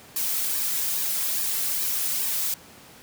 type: noise with flanger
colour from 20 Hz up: blue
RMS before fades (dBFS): -26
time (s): 0.16-2.54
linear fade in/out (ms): 2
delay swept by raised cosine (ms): 1.4 to 3.4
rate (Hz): 2.4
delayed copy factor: -0.9
effects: pink hiss -48 dBFS RMS until 3.02 s + high-pass 100 Hz 12 dB/octave